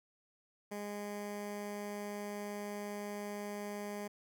15% pulse tone with notch filter, 205.6 Hz, G#3, 17 cents flat, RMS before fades -42 dBFS, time 0.71-4.08 s, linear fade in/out 10 ms, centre 3700 Hz, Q 2, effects none

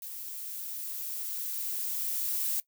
violet noise with level ramp, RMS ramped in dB -41 to -30 dBFS, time 0.02-2.6 s, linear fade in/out 2 ms, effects noise-tail reverb RT60 0.1 s tail -19 dB re dry

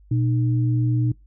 sine tone pair together, 120.96 / 304.8 Hz, B2 / D#4, -36 / -36 cents, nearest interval octave + major third, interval 1600 cents, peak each -18 / -27 dBFS, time 0.11-1.12 s, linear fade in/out 5 ms, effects noise-tail reverb RT60 0.2 s tail -23 dB re dry + added 50 Hz sine -48 dBFS peak until 1.26 s

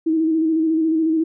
sine tone with vibrato, 320.3 Hz, E4, 50 cents flat, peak -15 dBFS, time 0.06-1.24 s, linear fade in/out 10 ms, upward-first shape square, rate 14 Hz, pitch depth 31 cents each way, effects none

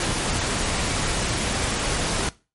pink noise, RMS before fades -24 dBFS, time 0-2.29 s, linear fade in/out 2 ms, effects noise-tail reverb RT60 0.3 s tail -20 dB re dry + MP3 48 kbps

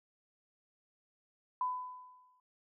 sine tone with exponential decay, 1003 Hz, B5, 26 cents sharp, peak -29 dBFS, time 1.61-2.4 s, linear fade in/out 2 ms, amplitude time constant 170 ms, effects none

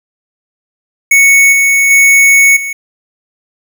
square tone with level steps, 2217 Hz, C#7, in tune, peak -4 / -7 / -4 / -17 dBFS, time 1.11-2.73 s, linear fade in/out 5 ms, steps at 1.52 / 1.9 / 2.56 s, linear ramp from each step 10 ms, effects 7-bit

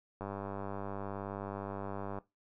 click train, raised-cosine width 1 ms, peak -26 dBFS, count 197, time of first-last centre 0.21-2.186 s, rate 99.2 Hz, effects noise-tail reverb RT60 0.2 s tail -18 dB re dry

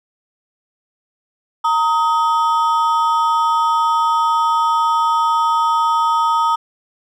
triangle ring-modulated tone, 1091 Hz, C#6, 28 cents flat, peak -8 dBFS, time 1.64-6.56 s, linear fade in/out 10 ms, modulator 169 Hz, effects none

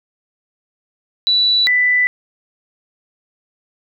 sine tone pair in turn, 3951 / 1987.5 Hz, B7 / B6, 0 / +10 cents, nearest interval octave, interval 1190 cents, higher first, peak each -11 dBFS, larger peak neither, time 1.27-1.67 / 1.67-2.07 s, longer neither, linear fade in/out 0 ms, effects none

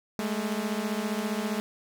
sawtooth beating tone pair, 205.5 / 220.5 Hz, G#3 / A3, -18 / +4 cents, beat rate 15 Hz, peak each -27 dBFS, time 0.19-1.6 s, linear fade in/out 0 ms, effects none

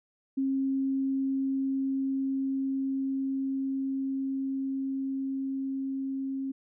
sine tone with level ramp, 269.1 Hz, C4, 49 cents sharp, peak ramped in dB -25 to -30 dBFS, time 0.37-6.52 s, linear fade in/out 10 ms, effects none

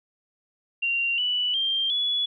sine tone with pitch steps, 2765 / 2963 / 3176 / 3404 Hz, F7 / F#7 / G7 / G#7, -18 / +2 / +22 / +42 cents, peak -22 dBFS, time 0.82-2.26 s, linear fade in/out 10 ms, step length 360 ms, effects none

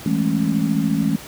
sine chord, A major seventh, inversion second, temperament just, 165 / 206.2 / 220 / 275 Hz, E3 / G#3 / A3 / C#4, +2 / -12 / 0 / -14 cents, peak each -22 dBFS, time 0.06-1.16 s, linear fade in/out 2 ms, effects pink hiss -37 dBFS RMS until 1.27 s + high-pass 60 Hz 12 dB/octave

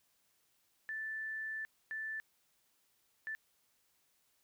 sine tone bursts at uneven times, 1760 Hz, A6, in tune, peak -38 dBFS, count 3, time 0.89-1.65 / 1.91-2.2 / 3.27-3.35 s, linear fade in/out 0 ms, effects white hiss -75 dBFS RMS until 4.43 s

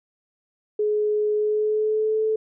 sine tone with pitch glide, 422 to 436.6 Hz, G#4 to A4, +28 to -13 cents, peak -19 dBFS, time 0.79-2.36 s, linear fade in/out 5 ms, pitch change +59 cents, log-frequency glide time 1.35-2.23 s, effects none

